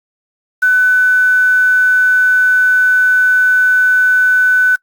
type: tone with quantisation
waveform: sine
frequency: 1500 Hz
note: F#6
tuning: 23 cents sharp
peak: -7 dBFS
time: 0.62-4.76 s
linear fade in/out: 10 ms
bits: 5
effects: noise-tail reverb RT60 0.1 s tail -26 dB re dry + Opus 48 kbps